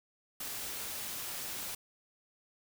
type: noise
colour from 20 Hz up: white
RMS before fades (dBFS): -40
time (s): 0.4-1.75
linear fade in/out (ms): 5
effects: none